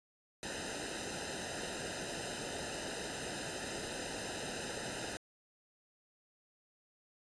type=noise with comb filter; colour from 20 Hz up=pink; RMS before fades=-41 dBFS; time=0.43-5.17 s; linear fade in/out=0 ms; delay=0.89 ms; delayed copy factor=-0.9; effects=resampled to 22050 Hz